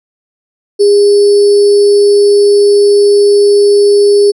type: tone with sample-and-hold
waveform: sine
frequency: 406.8 Hz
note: G#4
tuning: 36 cents flat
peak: -3 dBFS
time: 0.79-4.32 s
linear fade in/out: 20 ms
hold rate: 4900 Hz
effects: resampled to 24000 Hz